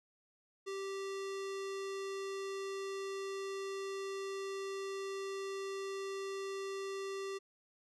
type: tone with low-pass filter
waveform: square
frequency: 390.6 Hz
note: G4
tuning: 6 cents flat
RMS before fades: -41 dBFS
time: 0.66-7.39 s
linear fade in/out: 20 ms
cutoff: 7000 Hz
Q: 1.1
effects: none